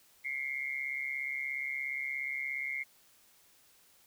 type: tone with amplitude modulation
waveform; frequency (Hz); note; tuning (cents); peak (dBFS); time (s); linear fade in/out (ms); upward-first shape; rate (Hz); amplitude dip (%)
sine; 2135; C7; +34; -30; 0.24-2.84; 20; sine; 137; 80
effects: white hiss -64 dBFS RMS until 4.06 s